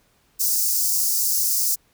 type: high-pass noise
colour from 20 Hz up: white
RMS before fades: -21 dBFS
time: 0.39-1.76 s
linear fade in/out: 20 ms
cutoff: 4900 Hz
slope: 48 dB/octave
effects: pink hiss -62 dBFS RMS until 1.93 s